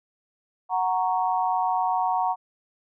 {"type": "chord", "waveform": "sine", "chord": "F# major", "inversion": "none", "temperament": "equal", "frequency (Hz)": [740, 932.3, 1108.7], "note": ["F#5", "A#5", "C#6"], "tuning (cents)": [0, 0, 0], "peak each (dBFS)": [-24, -25, -30], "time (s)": [0.69, 2.36], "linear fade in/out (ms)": 50, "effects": []}